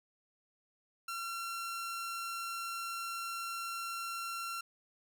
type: tone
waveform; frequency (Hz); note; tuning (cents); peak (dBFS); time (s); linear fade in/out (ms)
sawtooth; 1364; F6; -41; -34; 1.08-4.61; 5
effects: none